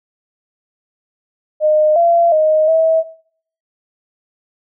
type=tone with pitch steps; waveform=sine; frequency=613 / 682 / 622 / 646 Hz; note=D#5 / F5 / D#5 / E5; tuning=-26 / -41 / -1 / -35 cents; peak=-9 dBFS; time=1.6-3.04 s; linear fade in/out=50 ms; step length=360 ms; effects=noise-tail reverb RT60 0.6 s tail -19 dB re dry